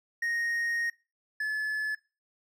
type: tone pair in turn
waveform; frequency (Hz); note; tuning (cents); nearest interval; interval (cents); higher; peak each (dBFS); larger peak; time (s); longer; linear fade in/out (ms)
triangle; 1864.7 / 1722.6; A#6 / A6; 0 / -37; minor second; 137; first; -26; neither; 0.22-0.9 / 1.4-1.95; first; 5
effects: noise-tail reverb RT60 0.3 s tail -21 dB re dry